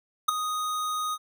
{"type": "tone with ADSR envelope", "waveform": "square", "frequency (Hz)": 1244.5, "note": "D#6", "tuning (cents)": 0, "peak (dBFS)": -16, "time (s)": [0.28, 1.18], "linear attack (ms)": 10, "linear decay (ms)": 7, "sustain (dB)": -12, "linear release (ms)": 48, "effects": []}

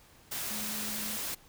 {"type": "tone in noise", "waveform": "sine", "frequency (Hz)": 213, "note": "G#3", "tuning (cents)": 44, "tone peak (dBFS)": -42, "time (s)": [0.5, 1.17], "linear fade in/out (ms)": 10, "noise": "white", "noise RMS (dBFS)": -36, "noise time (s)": [0.31, 1.35], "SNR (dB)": -9, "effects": ["pink hiss -59 dBFS RMS until 1.48 s"]}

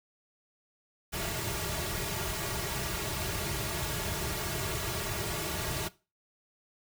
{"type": "noise with comb filter", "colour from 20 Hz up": "pink", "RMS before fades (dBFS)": -34, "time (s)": [1.12, 5.89], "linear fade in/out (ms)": 20, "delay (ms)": 3.9, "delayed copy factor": -0.9, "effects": ["noise-tail reverb RT60 0.3 s tail -19 dB re dry"]}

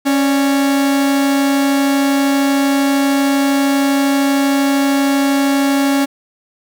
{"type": "tone pair together", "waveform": "45% pulse", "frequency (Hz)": [275.8, 584.4], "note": ["C#4", "D5"], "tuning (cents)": [-9, -9], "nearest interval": "octave + minor second", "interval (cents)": 1300, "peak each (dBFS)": [-12, -23], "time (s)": [0.05, 6.06], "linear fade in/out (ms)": 20, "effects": []}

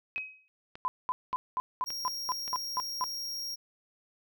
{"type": "tone with exponential decay", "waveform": "sine", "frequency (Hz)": 2537, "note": "D#7", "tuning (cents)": 33, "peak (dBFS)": -29, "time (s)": [0.16, 0.48], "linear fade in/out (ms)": 0, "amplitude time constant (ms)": 68}
{"type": "click train", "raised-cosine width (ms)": 0.3, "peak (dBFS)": -27, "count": 5, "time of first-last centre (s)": [0.18, 2.479], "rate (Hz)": 1.74}
{"type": "tone bursts", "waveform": "sine", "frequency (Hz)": 1013, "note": "B5", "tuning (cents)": 44, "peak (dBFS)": -27, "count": 10, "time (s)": [0.85, 3.04], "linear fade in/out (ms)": 0, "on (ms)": 30, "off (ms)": 210}
{"type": "tone", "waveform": "45% pulse", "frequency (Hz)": 5588, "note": "F8", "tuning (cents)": 0, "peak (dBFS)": -35, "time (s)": [1.86, 3.56], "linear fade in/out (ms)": 20}
{"effects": []}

